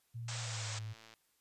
sine tone with pitch glide, 116.54 to 107.49 Hz, A#2 to A2, 0 to -40 cents, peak -40 dBFS, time 0.14-0.94 s, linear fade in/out 20 ms, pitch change -140 cents, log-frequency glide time 0.4-0.68 s
white band-pass noise, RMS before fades -44 dBFS, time 0.28-0.79 s, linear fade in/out 5 ms, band 480 to 8200 Hz, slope 96 dB/octave
click train, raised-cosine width 0.2 ms, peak -38 dBFS, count 68, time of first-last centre 0.54-1.138 s, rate 112 Hz
effects white hiss -75 dBFS RMS until 1.4 s + resampled to 32000 Hz

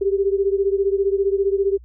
sine beating tone pair, 390 / 405 Hz, G4 / G#4, -9 / -43 cents, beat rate 15 Hz, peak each -18 / -21 dBFS, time 0.01-1.78 s, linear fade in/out 10 ms, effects added 60 Hz sine -41 dBFS peak until 1.84 s

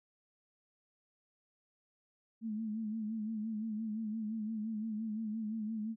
sine tone with vibrato, 218.1 Hz, A3, 15 cents flat, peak -35 dBFS, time 2.41-5.96 s, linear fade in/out 50 ms, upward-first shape sine, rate 5.8 Hz, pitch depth 63 cents each way, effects none

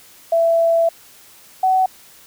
sine tone pair in turn, 666 / 752.1 Hz, E5 / F#5, +18 / +28 cents, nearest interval major second, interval 210 cents, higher second, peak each -12 dBFS, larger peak neither, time 0.32-0.89 / 1.63-1.86 s, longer first, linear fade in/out 5 ms, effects white hiss -46 dBFS RMS until 2.26 s

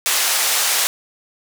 white band-pass noise, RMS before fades -18 dBFS, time 0.06-0.87 s, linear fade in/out 0 ms, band 670 to 11000 Hz, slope 12 dB/octave, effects none

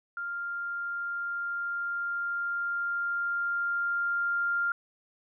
sine tone with level ramp, 1396.9 Hz, F6, in tune, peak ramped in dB -32 to -25 dBFS, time 0.17-4.72 s, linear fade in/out 2 ms, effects none

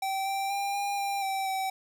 square tone with pitch steps, 774 / 783 / 798 / 805 / 796 / 775 / 767 Hz, G5 / G5 / G5 / G5 / G5 / G5 / G5, -22 / -2 / +31 / +46 / +26 / -20 / -38 cents, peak -29 dBFS, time 0.02-1.7 s, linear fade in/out 5 ms, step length 240 ms, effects 10-bit

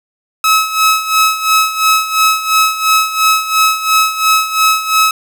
sawtooth tone with tremolo, 1288 Hz, E6, 41 cents flat, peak -3 dBFS, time 0.44-5.11 s, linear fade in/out 2 ms, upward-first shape sine, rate 2.9 Hz, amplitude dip 75%, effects 7-bit

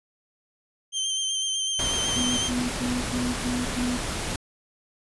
25% pulse tone with vibrato, 3136 Hz, G7, in tune, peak -21 dBFS, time 0.92-2.51 s, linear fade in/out 50 ms, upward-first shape sine, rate 8 Hz, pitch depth 27 cents each way
pink noise, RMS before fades -30 dBFS, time 1.79-4.36 s, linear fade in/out 2 ms
sine tone bursts, 246.9 Hz, B3, in tune, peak -25 dBFS, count 6, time 2.16-3.98 s, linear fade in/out 20 ms, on 220 ms, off 100 ms
effects resampled to 24000 Hz

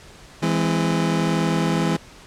30% pulse chord, E augmented, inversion none, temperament just, 164.81 / 206 / 257.5 Hz, E3 / G#3 / B#3, 0 / -14 / -28 cents, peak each -18 / -22 / -24 dBFS, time 0.42-1.97 s, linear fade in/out 10 ms, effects pink hiss -45 dBFS RMS until 2.26 s + low-pass 8000 Hz 12 dB/octave

